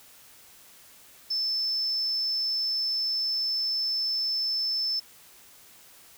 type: tone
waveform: sine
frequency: 5274 Hz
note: E8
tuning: in tune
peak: -25 dBFS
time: 1.3-5 s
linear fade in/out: 10 ms
effects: white hiss -53 dBFS RMS until 6.17 s